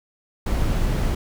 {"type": "noise", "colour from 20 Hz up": "brown", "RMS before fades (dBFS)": -21, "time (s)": [0.46, 1.15], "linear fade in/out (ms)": 5, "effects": []}